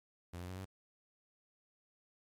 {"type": "tone with pitch steps", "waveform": "sawtooth", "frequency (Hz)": [87.5, 90.01, 92.6, 95.25], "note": ["F2", "F#2", "F#2", "G2"], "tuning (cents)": [4, -47, 2, -49], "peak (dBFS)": -39, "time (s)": [0.33, 0.654], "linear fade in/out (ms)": 10, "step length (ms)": 81, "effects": ["MP3 64 kbps"]}